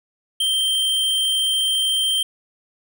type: tone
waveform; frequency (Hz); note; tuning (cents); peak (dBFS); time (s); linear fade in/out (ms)
square; 3143; G7; +4; -18; 0.4-2.23; 5
effects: none